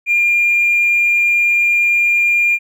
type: tone with hard clipping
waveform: sine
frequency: 2403 Hz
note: D7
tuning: 39 cents sharp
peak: -11 dBFS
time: 0.06-2.59 s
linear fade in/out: 50 ms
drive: 1 dB
effects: none

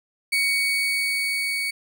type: tone with level ramp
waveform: 35% pulse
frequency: 2239 Hz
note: C#7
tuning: 17 cents sharp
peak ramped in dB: -17 to -22 dBFS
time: 0.32-1.71 s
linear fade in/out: 10 ms
effects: none

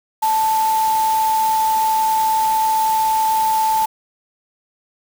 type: tone in noise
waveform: sine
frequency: 880 Hz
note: A5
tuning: in tune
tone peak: -14 dBFS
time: 0.22-3.86 s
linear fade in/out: 10 ms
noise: white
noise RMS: -29 dBFS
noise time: 0.22-3.86 s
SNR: +12 dB
effects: none

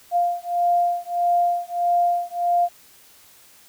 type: beating tone pair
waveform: sine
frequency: 698.5 / 700.1 Hz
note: F5 / F5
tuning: 0 / +4 cents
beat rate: 1.6 Hz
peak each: -21 / -21 dBFS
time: 0.11-2.69 s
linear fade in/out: 50 ms
effects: white hiss -51 dBFS RMS until 3.68 s

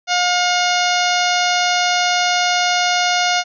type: harmonic tone with a mistuned harmonic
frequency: 714 Hz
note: F5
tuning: 38 cents sharp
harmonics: 1 / 2 / 3 / 4 / 5 / 6 / 7 / 8 / 9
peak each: -18 / -21 / -23 / -24 / -25 / -26 / -26 / -27 / -28 dBFS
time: 0.07-3.44 s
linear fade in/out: 50 ms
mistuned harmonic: 3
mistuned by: +16 cents
effects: none

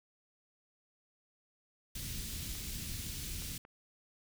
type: band-stop noise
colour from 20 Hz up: pink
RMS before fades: -41 dBFS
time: 1.95-3.58 s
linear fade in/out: 5 ms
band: 180 to 3300 Hz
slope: 12 dB/octave
type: clicks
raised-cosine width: 0.5 ms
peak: -38 dBFS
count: 3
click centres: 2.553 / 3.422 / 3.651 s
effects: none

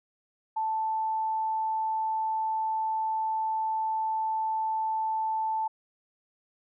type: tone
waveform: sine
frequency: 880 Hz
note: A5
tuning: in tune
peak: -26 dBFS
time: 0.56-5.68 s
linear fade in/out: 10 ms
effects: none

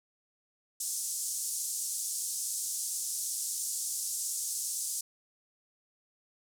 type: band-pass noise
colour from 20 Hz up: white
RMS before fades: -35 dBFS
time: 0.8-5.01 s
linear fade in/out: 5 ms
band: 6000 to 10000 Hz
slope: 24 dB/octave
effects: none

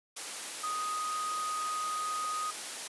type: tone in noise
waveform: sine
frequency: 1246 Hz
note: D#6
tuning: 2 cents sharp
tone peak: -32 dBFS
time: 0.63-2.51 s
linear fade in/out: 10 ms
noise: white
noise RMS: -39 dBFS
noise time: 0.16-2.88 s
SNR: +4 dB
effects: high-pass 300 Hz 12 dB/octave + resampled to 24000 Hz

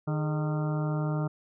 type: harmonic tone with a mistuned harmonic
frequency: 152.8 Hz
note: D#3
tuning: 31 cents flat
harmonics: 1 / 2 / 3 / 4 / 5 / 6 / 7 / 8 / 9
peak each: -27 / -36 / -40 / -39 / -44 / -45 / -49 / -44 / -45 dBFS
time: 0.07-1.28 s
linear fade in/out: 10 ms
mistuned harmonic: 3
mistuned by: -140 cents
effects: none

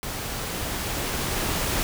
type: noise with level ramp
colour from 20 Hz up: pink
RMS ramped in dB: -32 to -25 dBFS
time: 0.03-1.83 s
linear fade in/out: 0 ms
effects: none

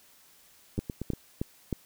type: two click trains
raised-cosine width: 3 ms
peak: -16 / -20 dBFS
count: 4 / 4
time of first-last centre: 0.79-1.728 / 0.78-1.135 s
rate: 3.2 / 8.46 Hz
effects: white hiss -59 dBFS RMS until 1.85 s

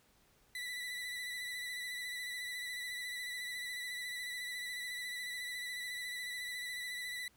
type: tone with vibrato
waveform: 30% pulse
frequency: 1975.5 Hz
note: B6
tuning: in tune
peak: -37 dBFS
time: 0.55-7.28 s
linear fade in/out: 2 ms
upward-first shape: sine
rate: 14 Hz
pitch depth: 29 cents each way
effects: pink hiss -69 dBFS RMS until 7.36 s

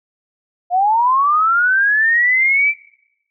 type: linear sweep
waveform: sine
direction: up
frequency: 696 to 2349 Hz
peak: -11 dBFS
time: 0.7-2.74 s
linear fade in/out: 50 ms
effects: noise-tail reverb RT60 0.8 s tail -22 dB re dry

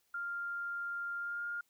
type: tone with pitch glide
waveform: sine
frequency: 1396.9 to 1412.3 Hz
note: F6 to F6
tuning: 0 to +19 cents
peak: -36 dBFS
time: 0.14-1.61 s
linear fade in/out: 5 ms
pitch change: +19 cents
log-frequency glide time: 1.17-1.45 s
effects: white hiss -75 dBFS RMS until 1.69 s

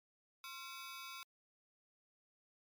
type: ring-modulated tone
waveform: 15% pulse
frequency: 1214 Hz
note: D#6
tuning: 43 cents flat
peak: -38 dBFS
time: 0.44-1.23 s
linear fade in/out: 0 ms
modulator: 156 Hz
effects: MP3 96 kbps

